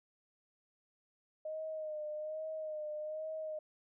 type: tone with vibrato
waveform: sine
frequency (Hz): 618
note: D#5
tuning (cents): -12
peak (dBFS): -38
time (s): 1.45-3.59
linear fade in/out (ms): 5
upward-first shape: sine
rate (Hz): 1.2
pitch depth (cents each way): 39
effects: none